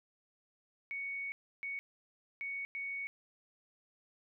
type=tone bursts at uneven times; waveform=sine; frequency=2227 Hz; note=C#7; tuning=7 cents sharp; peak=-37 dBFS; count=4; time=0.91-1.32 / 1.63-1.79 / 2.41-2.65 / 2.75-3.07 s; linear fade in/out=0 ms; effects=none